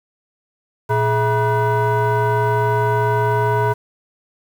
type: tone with frequency modulation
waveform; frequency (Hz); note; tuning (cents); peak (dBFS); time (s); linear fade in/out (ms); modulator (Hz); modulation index
sine; 422.2; G#4; +29; -13; 0.89-3.74; 20; 539; 1.5
effects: tanh soft clip ceiling -10 dBFS + 7-bit